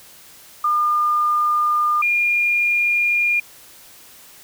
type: tone pair in turn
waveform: sine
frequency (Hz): 1208 / 2416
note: D6 / D7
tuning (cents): +48 / +48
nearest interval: octave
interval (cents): 1200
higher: second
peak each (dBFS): -15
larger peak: neither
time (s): 0.64-2.02 / 2.02-3.4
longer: neither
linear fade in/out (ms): 5
effects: white hiss -45 dBFS RMS until 4.43 s